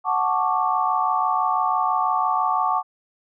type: chord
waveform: sine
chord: D major seventh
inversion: first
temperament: equal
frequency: 740 / 880 / 1108.7 / 1174.7 Hz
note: F#5 / A5 / C#6 / D6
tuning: 0 / 0 / 0 / 0 cents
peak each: -24 dBFS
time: 0.04-2.83 s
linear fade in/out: 50 ms
effects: none